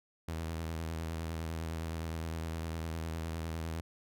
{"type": "tone with vibrato", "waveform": "sawtooth", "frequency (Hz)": 81.4, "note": "E2", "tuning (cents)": -21, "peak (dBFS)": -32, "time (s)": [0.28, 3.81], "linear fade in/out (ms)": 5, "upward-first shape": "triangle", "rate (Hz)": 9.8, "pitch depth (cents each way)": 47, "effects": []}